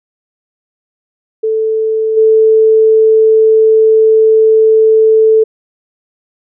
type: tone with level steps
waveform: sine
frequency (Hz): 440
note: A4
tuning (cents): 0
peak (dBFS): -10 / -4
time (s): 1.43-5.44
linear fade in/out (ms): 10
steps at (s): 2.16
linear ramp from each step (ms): 20
effects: none